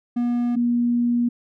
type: tone pair in turn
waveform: triangle / sine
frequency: 240.8 / 239.5 Hz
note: B3 / A#3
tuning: -44 / +47 cents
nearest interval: unison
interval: 9 cents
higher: first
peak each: -17 dBFS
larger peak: neither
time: 0.16-0.56 / 0.56-1.29 s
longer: second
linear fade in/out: 10 ms
effects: none